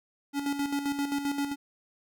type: tone with tremolo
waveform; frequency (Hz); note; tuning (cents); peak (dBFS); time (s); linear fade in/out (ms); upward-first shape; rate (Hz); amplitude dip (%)
square; 282.9; C#4; +35; -27; 0.33-1.56; 50; square; 7.6; 55
effects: none